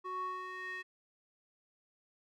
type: tone with band-pass filter sweep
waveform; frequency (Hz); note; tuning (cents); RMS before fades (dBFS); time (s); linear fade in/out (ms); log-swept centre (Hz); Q
square; 370; F#4; 0; -41; 0.04-0.83; 20; 920 to 2100; 4.4
effects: none